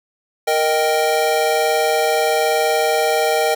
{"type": "chord", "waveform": "square", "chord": "Eb major", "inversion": "second", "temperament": "equal", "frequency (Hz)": [466.2, 622.3, 784], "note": ["Bb4", "Eb5", "G5"], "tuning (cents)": [0, 0, 0], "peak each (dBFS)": -20, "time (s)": [0.47, 3.55], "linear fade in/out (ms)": 10, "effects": []}